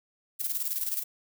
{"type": "noise with tremolo", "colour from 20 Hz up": "violet", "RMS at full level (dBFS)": -29, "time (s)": [0.39, 1.04], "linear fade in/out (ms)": 20, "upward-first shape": "square", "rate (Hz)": 19, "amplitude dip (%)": 60, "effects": []}